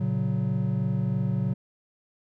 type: chord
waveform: triangle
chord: F# major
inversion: first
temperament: just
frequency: 115.62 / 138.75 / 185 Hz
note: A#2 / C#3 / F#3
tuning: -14 / +2 / 0 cents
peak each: -26 dBFS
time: 0-1.54 s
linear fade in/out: 10 ms
effects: none